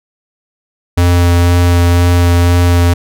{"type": "tone with vibrato", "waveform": "square", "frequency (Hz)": 87.31, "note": "F2", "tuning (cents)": 0, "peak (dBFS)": -7, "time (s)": [0.97, 2.94], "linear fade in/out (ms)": 10, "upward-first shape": "sine", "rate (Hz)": 2, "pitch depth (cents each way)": 11, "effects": []}